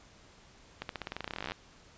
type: accelerating click train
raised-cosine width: 0.3 ms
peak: -20 dBFS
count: 23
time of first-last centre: 0.82-1.52 s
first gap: 72 ms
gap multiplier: 0.91
effects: pink hiss -58 dBFS RMS until 1.97 s + resampled to 16000 Hz